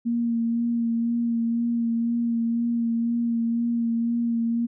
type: tone with vibrato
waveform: sine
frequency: 233.1 Hz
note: A#3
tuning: in tune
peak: -21 dBFS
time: 0.05-4.67 s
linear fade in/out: 20 ms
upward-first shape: sine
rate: 2 Hz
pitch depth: 20 cents each way
effects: none